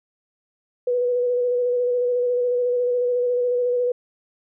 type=tone with vibrato; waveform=sine; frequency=491.2 Hz; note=B4; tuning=9 cents flat; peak=-18 dBFS; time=0.87-3.92 s; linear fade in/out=5 ms; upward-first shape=square; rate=14 Hz; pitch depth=17 cents each way; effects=none